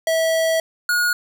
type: tone pair in turn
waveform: square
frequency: 650 / 1444.1 Hz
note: E5 / F#6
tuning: -24 / -42 cents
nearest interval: octave + major second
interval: 1382 cents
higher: second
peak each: -17 dBFS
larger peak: neither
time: 0.07-0.6 / 0.89-1.13 s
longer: first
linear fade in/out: 2 ms
effects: none